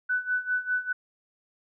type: tone with tremolo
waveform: sine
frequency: 1495 Hz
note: F#6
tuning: 17 cents sharp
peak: -22 dBFS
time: 0.09-0.93 s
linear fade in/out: 10 ms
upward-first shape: sine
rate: 5 Hz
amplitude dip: 85%
effects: none